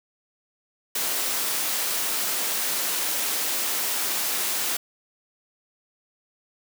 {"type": "high-pass noise", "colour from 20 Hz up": "white", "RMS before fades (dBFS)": -26, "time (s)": [0.95, 4.77], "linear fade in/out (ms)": 5, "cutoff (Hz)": 260, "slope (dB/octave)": 12, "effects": []}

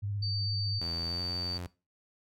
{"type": "tone with vibrato", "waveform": "sine", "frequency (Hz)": 101.7, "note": "G#2", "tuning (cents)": -36, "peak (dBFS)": -31, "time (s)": [0.02, 0.8], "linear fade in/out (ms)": 20, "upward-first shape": "triangle", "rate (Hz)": 16, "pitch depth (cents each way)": 44}
{"type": "tone", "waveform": "sine", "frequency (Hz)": 4598, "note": "D8", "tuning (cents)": -37, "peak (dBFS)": -33, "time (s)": [0.22, 1.58], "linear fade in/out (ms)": 10}
{"type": "tone with pitch glide", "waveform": "sawtooth", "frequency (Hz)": [83.5, 88.47], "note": ["E2", "F2"], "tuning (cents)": [23, 23], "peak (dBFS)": -33, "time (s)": [0.81, 1.67], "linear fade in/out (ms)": 5, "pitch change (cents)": 100, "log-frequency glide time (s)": [1.06, 1.2]}
{"effects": ["noise-tail reverb RT60 0.3 s tail -20 dB re dry"]}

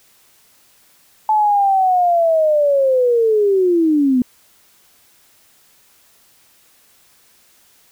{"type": "linear sweep", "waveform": "sine", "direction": "down", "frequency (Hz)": [870, 243.2], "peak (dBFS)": -11, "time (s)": [1.29, 4.22], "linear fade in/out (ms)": 2, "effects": ["white hiss -53 dBFS RMS until 7.91 s"]}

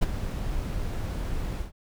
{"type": "noise with ADSR envelope", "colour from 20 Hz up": "brown", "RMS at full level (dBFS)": -19, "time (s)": [0.01, 1.72], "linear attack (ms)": 20, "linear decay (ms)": 18, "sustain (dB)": -11, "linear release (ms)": 130, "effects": []}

